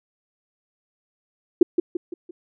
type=tone with echo; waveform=sine; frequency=349.2 Hz; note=F4; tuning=in tune; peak=-7 dBFS; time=1.61-1.63 s; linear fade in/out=5 ms; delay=170 ms; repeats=4; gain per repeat=-7 dB; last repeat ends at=2.31 s; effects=none